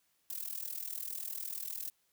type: noise with amplitude modulation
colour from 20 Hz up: violet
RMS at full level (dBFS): -37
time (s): 0.3-1.9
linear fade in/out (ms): 2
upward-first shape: sine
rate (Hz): 40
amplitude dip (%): 85
effects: white hiss -75 dBFS RMS until 2.12 s